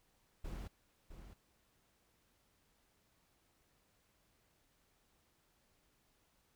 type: noise with echo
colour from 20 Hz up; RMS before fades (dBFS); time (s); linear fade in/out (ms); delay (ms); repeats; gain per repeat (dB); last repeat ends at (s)
brown; -44; 0.44-0.68; 10; 660; 1; -9; 1.34
effects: pink hiss -75 dBFS RMS until 6.55 s